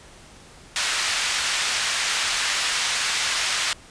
pink band-pass noise, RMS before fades -24 dBFS, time 0.76-3.73 s, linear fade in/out 0 ms, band 1600 to 7400 Hz, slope 12 dB/octave, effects pink hiss -47 dBFS RMS until 3.9 s + resampled to 22050 Hz

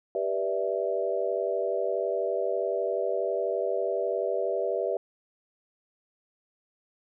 sine chord, E minor seventh, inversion first, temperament equal with one note detuned, 392 / 488.8 / 587.3 / 659.3 Hz, G4 / B4 / D5 / E5, 0 / -18 / 0 / 0 cents, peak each -31 dBFS, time 0.15-4.97 s, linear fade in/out 2 ms, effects none

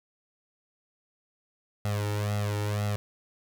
sawtooth tone with flanger, 103.83 Hz, G#2, in tune, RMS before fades -29 dBFS, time 1.85-2.96 s, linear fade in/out 0 ms, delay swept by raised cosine 1.5 to 2.24 ms, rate 2 Hz, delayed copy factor +1, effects none

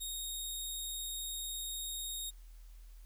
15% pulse tone with vibrato, 3729 Hz, A#7, in tune, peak -32 dBFS, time 0-2.31 s, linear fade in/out 20 ms, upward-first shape triangle, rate 20 Hz, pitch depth 20 cents each way, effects added 41 Hz sine -50 dBFS peak until 3.05 s + white hiss -68 dBFS RMS until 3.05 s

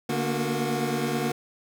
25% pulse tone cluster, 145.7 / 229.1 / 238.5 / 365.1 Hz, D3 / A#3 / A#3 / F#4, -13 / -30 / +40 / -23 cents, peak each -27 dBFS, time 0.09-1.32 s, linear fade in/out 5 ms, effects none

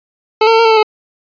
25% pulse tone with pitch steps, 434.9 / 454 / 448.7 / 459.6 / 446.1 / 441.4 / 429.9 Hz, A4 / A#4 / A4 / A#4 / A4 / A4 / A4, -20 / -46 / +34 / -25 / +24 / +5 / -40 cents, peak -3 dBFS, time 0.41-0.83 s, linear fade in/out 5 ms, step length 60 ms, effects resampled to 11025 Hz

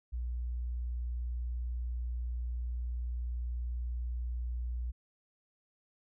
sine tone, 60.2 Hz, B1, 44 cents flat, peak -33 dBFS, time 0.12-4.92 s, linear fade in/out 20 ms, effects none

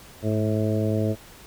harmonic tone with a mistuned harmonic, 108.3 Hz, A2, 27 cents flat, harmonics 1 / 2 / 3 / 4 / 5 / 6, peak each -24 / -27 / -29 / -30 / -31 / -32 dBFS, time 0.22-1.16 s, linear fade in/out 50 ms, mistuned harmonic 1, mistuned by -44 cents, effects pink hiss -47 dBFS RMS until 1.46 s

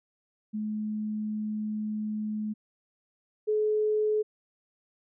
sine tone pair in turn, 213.5 / 427 Hz, G#3 / G#4, +48 / +48 cents, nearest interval octave, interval 1200 cents, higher second, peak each -29 / -23 dBFS, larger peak second, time 0.53-2.54 / 3.47-4.23 s, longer first, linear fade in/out 20 ms, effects none

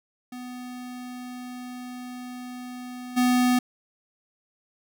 square tone with level steps, 248.9 Hz, B3, 14 cents sharp, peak -36 / -19 dBFS, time 0.32-3.59 s, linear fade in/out 5 ms, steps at 3.16 s, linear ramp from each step 20 ms, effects none

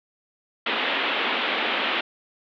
white band-pass noise, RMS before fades -25 dBFS, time 0.66-2.01 s, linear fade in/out 5 ms, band 220 to 3500 Hz, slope 48 dB/octave, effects none

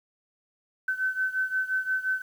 sine beating tone pair, 1523 / 1528.7 Hz, F#6 / G6, +50 / -44 cents, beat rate 5.7 Hz, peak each -27 / -30 dBFS, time 0.88-2.22 s, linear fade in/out 5 ms, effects 9-bit

